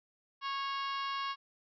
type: harmonic tone with a mistuned harmonic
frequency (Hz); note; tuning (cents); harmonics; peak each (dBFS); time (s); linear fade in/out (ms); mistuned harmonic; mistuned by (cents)
550; C#5; -14; 2 / 3 / 4 / 5 / 6 / 7 / 8 / 9 / 10; -35 / -45 / -47 / -44 / -48 / -50 / -50 / -53 / -55; 0.41-1.36; 50; 5; +34
effects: none